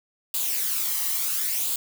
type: noise with flanger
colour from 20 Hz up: blue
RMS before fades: -26 dBFS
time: 0.34-1.76 s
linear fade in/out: 2 ms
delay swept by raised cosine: 0.26 to 1.01 ms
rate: 0.72 Hz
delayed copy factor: +0.55
effects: none